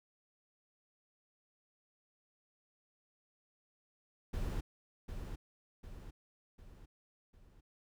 brown noise with echo, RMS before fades -37 dBFS, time 4.33-4.61 s, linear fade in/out 10 ms, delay 750 ms, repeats 4, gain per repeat -6 dB, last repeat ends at 7.61 s, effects none

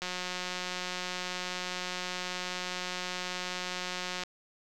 click train, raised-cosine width 0.2 ms, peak -18 dBFS, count 764, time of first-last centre 0.02-4.235 s, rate 181 Hz, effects none

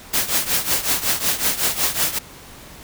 white noise with tremolo, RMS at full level -17 dBFS, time 0.13-2.19 s, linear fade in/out 10 ms, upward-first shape triangle, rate 5.4 Hz, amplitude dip 85%, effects pink hiss -41 dBFS RMS until 2.83 s

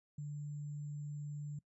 sine tone with sample-and-hold, 146.83 Hz, D3, in tune, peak -40 dBFS, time 0.18-1.59 s, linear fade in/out 5 ms, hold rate 7350 Hz, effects noise-tail reverb RT60 0.1 s tail -22 dB re dry + resampled to 24000 Hz

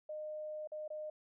sine tone with dropouts, 612 Hz, D#5, 29 cents flat, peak -40 dBFS, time 0.09-1.1 s, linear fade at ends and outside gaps 5 ms, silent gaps 0.674-0.718 / 0.879-0.902 s, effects none

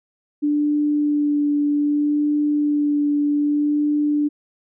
sine tone with vibrato, 293.7 Hz, D4, in tune, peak -16 dBFS, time 0.42-4.29 s, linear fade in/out 20 ms, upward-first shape sine, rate 0.64 Hz, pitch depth 13 cents each way, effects none

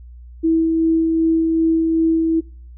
sine tone with tremolo, 325.5 Hz, E4, 22 cents flat, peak -12 dBFS, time 0.43-2.41 s, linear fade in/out 20 ms, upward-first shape sine, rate 2.6 Hz, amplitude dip 25%, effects noise-tail reverb RT60 0.5 s tail -26 dB re dry + added 60 Hz sine -36 dBFS peak until 2.77 s

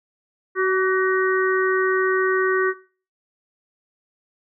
harmonic tone with a mistuned harmonic, 375.6 Hz, F#4, 26 cents sharp, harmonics 1 / 3 / 4 / 5, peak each -19 / -24 / -25 / -26 dBFS, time 0.55-2.74 s, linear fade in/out 50 ms, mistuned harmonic 3, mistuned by +30 cents, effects noise-tail reverb RT60 0.4 s tail -20 dB re dry

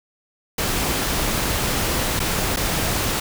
pink noise with dropouts, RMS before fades -22 dBFS, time 0.58-3.2 s, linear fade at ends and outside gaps 5 ms, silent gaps 2.194-2.2 / 2.562-2.569 s, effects none

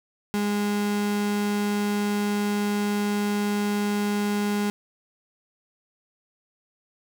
35% pulse tone, 205.9 Hz, G#3, 15 cents flat, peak -21 dBFS, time 0.34-4.7 s, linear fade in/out 0 ms, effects none

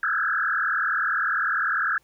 sine tone with frequency modulation, 1495 Hz, F#6, 17 cents sharp, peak -21 dBFS, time 0.03-1.98 s, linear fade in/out 2 ms, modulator 40.1 Hz, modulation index 5.2, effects pink hiss -65 dBFS RMS until 2.03 s

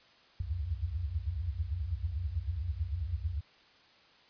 sine tone cluster, 65.4 / 74.5 / 83.6 / 90.2 Hz, C2 / D2 / E2 / F#2, 0 / +25 / +25 / -44 cents, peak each -37 / -39 / -38 / -37 dBFS, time 0.4-3.41 s, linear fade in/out 5 ms, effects white hiss -61 dBFS RMS until 4.29 s + resampled to 11025 Hz

